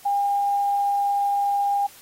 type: tone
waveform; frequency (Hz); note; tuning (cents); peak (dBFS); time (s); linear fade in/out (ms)
sine; 806; G5; +48; -19; 0.05-1.87; 10
effects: white hiss -48 dBFS RMS until 2.01 s + AAC 48 kbps